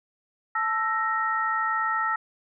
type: tone cluster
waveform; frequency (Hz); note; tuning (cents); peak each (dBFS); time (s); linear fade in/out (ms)
sine; 879 / 1327 / 1868; A5 / E6 / A#6; -2 / +11 / +3; -30 / -25 / -29; 0.55-2.16; 5
effects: none